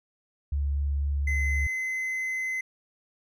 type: tone with vibrato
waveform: sine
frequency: 70.9 Hz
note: C#2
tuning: 40 cents sharp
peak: -24 dBFS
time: 0.52-1.67 s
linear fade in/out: 5 ms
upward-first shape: triangle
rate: 4 Hz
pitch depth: 10 cents each way
type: tone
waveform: triangle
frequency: 2048 Hz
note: C7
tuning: 38 cents flat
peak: -26 dBFS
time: 1.27-2.61 s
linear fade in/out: 5 ms
effects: none